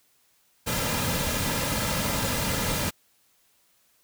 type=noise with comb filter; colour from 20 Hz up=pink; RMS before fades=-27 dBFS; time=0.66-2.91 s; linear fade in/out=20 ms; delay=2.7 ms; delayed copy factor=-0.55; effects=white hiss -65 dBFS RMS until 4.03 s